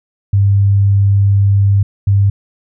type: tone pair in turn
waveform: sine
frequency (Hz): 99.6 / 99.6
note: G2 / G2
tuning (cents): +28 / +28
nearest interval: unison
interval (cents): 0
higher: neither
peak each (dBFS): -7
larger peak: neither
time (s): 0.33-1.83 / 2.07-2.3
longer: first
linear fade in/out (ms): 5
effects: none